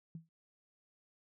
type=tone with exponential decay; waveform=sine; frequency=163.3 Hz; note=E3; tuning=16 cents flat; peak=-40 dBFS; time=0.15-0.29 s; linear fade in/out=2 ms; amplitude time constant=29 ms; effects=none